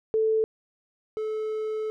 sine / triangle tone pair in turn, 440 / 433.7 Hz, A4 / A4, 0 / -25 cents, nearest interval unison, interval 25 cents, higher first, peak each -20 / -25 dBFS, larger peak first, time 0.14-0.44 / 1.17-1.9 s, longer second, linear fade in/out 0 ms, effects none

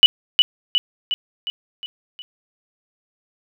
sine tone with echo, 2960 Hz, F#7, in tune, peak -3 dBFS, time 0.03-0.06 s, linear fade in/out 0 ms, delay 360 ms, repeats 6, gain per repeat -5 dB, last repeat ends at 2.22 s, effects none

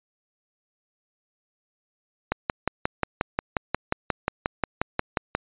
click train, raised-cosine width 0.5 ms, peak -7 dBFS, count 18, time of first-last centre 2.32-5.35 s, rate 5.61 Hz, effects resampled to 8000 Hz

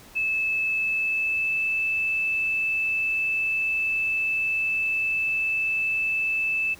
sine tone with pitch glide, 2613 to 2630 Hz, E7 to E7, -16 to -5 cents, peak -22 dBFS, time 0.15-6.75 s, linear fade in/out 20 ms, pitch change +11 cents, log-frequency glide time 0.77-1.62 s, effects pink hiss -49 dBFS RMS until 6.79 s

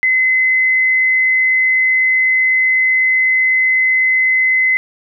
sine tone, 2042 Hz, C7, 43 cents flat, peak -10 dBFS, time 0.03-4.77 s, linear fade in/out 0 ms, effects none

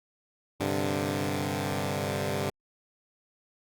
10% pulse chord, G suspended fourth, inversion none, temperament equal, 98 / 130.81 / 146.83 Hz, G2 / C3 / D3, 0 / 0 / 0 cents, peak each -23 / -26 / -24 dBFS, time 0.6-2.5 s, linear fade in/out 5 ms, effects Opus 48 kbps

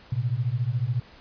sine beating tone pair, 114.6 / 128.6 Hz, A#2 / C3, -29 / -30 cents, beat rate 14 Hz, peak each -26 dBFS, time 0.12-1 s, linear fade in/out 5 ms, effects pink hiss -51 dBFS RMS until 1.2 s + resampled to 11025 Hz

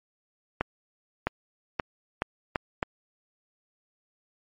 accelerating click train, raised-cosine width 0.5 ms, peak -10 dBFS, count 6, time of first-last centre 0.61-2.829 s, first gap 660 ms, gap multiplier 0.8, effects MP3 48 kbps

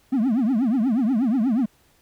triangle tone with vibrato, 240.5 Hz, B3, 46 cents flat, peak -15 dBFS, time 0.12-1.66 s, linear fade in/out 10 ms, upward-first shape triangle, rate 8.3 Hz, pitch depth 300 cents each way, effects tanh soft clip ceiling -11 dBFS + pink hiss -60 dBFS RMS until 2.01 s

